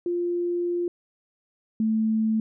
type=tone pair in turn; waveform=sine; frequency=349.2 / 220 Hz; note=F4 / A3; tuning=0 / 0 cents; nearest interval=minor sixth; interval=800 cents; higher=first; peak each=-23 / -20 dBFS; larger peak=second; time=0.06-0.88 / 1.8-2.4 s; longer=first; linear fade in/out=2 ms; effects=none